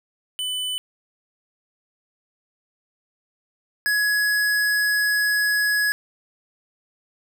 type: tone pair in turn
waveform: square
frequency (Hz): 3000 / 1680.3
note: F#7 / G#6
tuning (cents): +23 / +20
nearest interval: minor seventh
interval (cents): 1003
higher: first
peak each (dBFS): -25 / -19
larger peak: second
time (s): 0.39-0.78 / 3.86-5.92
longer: second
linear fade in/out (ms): 0
effects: none